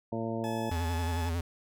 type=harmonic tone; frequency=113.5 Hz; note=A#2; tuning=46 cents flat; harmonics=1 / 2 / 3 / 4 / 5 / 6 / 8; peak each=-38 / -35 / -38 / -40 / -39 / -40 / -44 dBFS; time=0.12-0.7 s; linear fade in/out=5 ms
type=tone; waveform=40% pulse; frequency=859 Hz; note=A5; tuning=42 cents flat; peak=-37 dBFS; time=0.44-1.29 s; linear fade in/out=0 ms
type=tone with vibrato; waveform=square; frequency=84.4 Hz; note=E2; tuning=41 cents sharp; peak=-30 dBFS; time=0.71-1.41 s; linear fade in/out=5 ms; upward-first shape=sine; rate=11 Hz; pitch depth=66 cents each way
effects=none